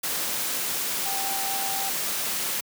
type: tone in noise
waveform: sine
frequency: 783 Hz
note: G5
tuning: 2 cents flat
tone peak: -32 dBFS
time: 1.05-1.9 s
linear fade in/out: 10 ms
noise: white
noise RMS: -28 dBFS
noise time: 0.03-2.61 s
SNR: -7 dB
effects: high-pass 150 Hz 12 dB/octave